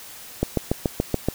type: click train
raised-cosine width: 2 ms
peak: -6 dBFS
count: 7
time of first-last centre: 0.43-1.286 s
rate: 7.01 Hz
effects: white hiss -41 dBFS RMS until 1.34 s